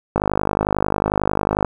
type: click train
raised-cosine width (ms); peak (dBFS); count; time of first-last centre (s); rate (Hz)
1; -3; 77; 0.16-1.647; 51.1
effects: 7-bit

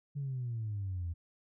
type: exponential sweep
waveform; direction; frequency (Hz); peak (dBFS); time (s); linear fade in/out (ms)
sine; down; 145.1 to 82.41; -33; 0.15-1.14; 20
effects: tanh soft clip ceiling -30 dBFS

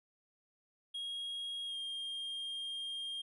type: tone with pitch glide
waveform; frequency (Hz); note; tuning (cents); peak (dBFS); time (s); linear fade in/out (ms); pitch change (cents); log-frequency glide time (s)
triangle; 3278 to 3216; G#7 to G7; -23 to +44; -37; 0.94-3.22; 10; -33; 1.66-1.76
effects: resampled to 24000 Hz

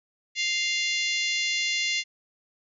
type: harmonic tone with a mistuned harmonic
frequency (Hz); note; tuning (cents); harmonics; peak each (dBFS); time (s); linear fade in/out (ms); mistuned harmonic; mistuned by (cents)
698.5; F5; 0; 3 / 4 / 5 / 6 / 7 / 8 / 9 / 10; -28 / -30 / -33 / -33 / -36 / -39 / -37 / -40; 0.35-2.04; 50; 5; -19
effects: none

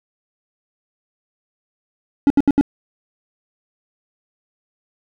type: tone bursts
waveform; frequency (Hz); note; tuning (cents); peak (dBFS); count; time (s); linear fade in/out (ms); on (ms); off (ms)
triangle; 282.6; C#4; +34; -7; 4; 2.27-2.611; 0; 32; 71
effects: none

